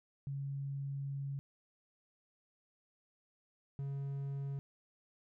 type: tone pair in turn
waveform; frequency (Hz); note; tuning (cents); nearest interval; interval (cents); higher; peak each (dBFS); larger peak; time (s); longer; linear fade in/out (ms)
sine / triangle; 138.8 / 138.8; C#3 / C#3; +3 / +3; unison; 0; neither; -37 / -35; second; 0.27-1.39 / 3.79-4.59; first; 0
effects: none